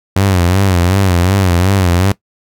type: tone with vibrato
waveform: sawtooth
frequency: 92.5 Hz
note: F#2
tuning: in tune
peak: -5 dBFS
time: 0.16-2.12 s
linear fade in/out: 5 ms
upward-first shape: sine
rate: 2.7 Hz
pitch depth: 120 cents each way
effects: noise-tail reverb RT60 0.1 s tail -19 dB re dry